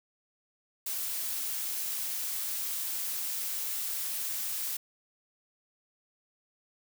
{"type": "noise", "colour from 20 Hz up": "blue", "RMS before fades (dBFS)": -34, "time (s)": [0.86, 4.77], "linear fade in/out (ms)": 5, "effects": []}